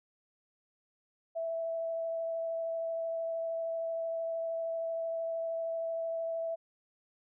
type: tone with vibrato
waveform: sine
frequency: 659.3 Hz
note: E5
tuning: in tune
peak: -32 dBFS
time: 1.35-6.56 s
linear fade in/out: 20 ms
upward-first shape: triangle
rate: 13 Hz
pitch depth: 10 cents each way
effects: none